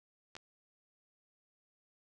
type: clicks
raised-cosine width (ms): 0.2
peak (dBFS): -30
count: 2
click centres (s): 0.353 / 0.366
effects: none